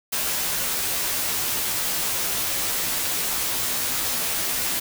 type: noise with comb filter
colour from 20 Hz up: white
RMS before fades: -25 dBFS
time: 0.12-4.8 s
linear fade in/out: 10 ms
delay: 14 ms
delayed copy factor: -0.75
effects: none